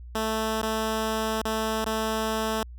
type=tone with dropouts; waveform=10% pulse; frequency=220 Hz; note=A3; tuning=in tune; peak=-17 dBFS; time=0.15-2.63 s; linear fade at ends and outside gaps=2 ms; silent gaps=0.618-0.628 / 1.417-1.453 / 1.844-1.863 s; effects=added 60 Hz sine -39 dBFS peak until 2.78 s